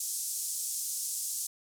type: band-pass noise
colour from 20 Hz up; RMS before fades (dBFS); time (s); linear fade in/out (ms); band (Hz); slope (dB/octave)
pink; -35; 0-1.47; 5; 6300 to 12000; 24
effects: none